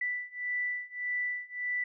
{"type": "beating tone pair", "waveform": "sine", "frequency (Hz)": [1975.5, 1977.2], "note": ["B6", "B6"], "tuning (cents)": [0, 1], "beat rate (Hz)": 1.7, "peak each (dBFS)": [-35, -34], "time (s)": [0.01, 1.84], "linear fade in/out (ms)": 5, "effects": []}